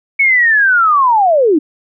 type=linear sweep; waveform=sine; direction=down; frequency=2233 to 279.1 Hz; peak=-7 dBFS; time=0.19-1.59 s; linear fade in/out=10 ms; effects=none